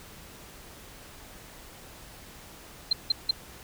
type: tone bursts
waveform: sine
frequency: 4143 Hz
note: C8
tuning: 18 cents flat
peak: -19 dBFS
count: 3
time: 2.91-3.31 s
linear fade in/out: 5 ms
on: 20 ms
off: 170 ms
effects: pink hiss -48 dBFS RMS until 3.63 s